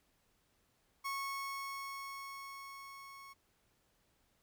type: tone with level ramp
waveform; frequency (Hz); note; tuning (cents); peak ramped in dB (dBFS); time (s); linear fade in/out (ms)
30% pulse; 1100; C#6; -14; -34 to -49; 1.04-3.34; 20
effects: pink hiss -75 dBFS RMS until 4.42 s